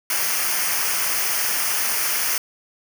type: noise with comb filter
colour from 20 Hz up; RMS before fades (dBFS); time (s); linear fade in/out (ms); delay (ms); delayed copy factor
white; -22; 0.1-2.38; 2; 0.26; -0.7
effects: none